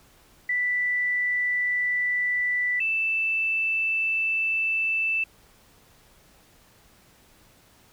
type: tone pair in turn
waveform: sine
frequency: 1975.5 / 2646 Hz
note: B6 / E7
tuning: 0 / +6 cents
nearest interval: perfect fourth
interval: 506 cents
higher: second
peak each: -22 dBFS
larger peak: neither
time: 0.49-2.8 / 2.8-5.24 s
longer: second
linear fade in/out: 5 ms
effects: pink hiss -57 dBFS RMS until 7.92 s